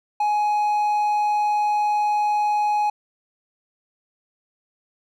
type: tone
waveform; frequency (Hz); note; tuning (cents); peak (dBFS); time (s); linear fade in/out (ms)
triangle; 837; G#5; +13; -16; 0.2-2.9; 5
effects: none